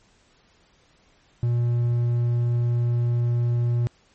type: tone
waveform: triangle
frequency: 119.6 Hz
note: A#2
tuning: 45 cents sharp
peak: -17 dBFS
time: 1.43-3.87 s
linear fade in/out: 0 ms
effects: pink hiss -60 dBFS RMS until 4.14 s + MP3 32 kbps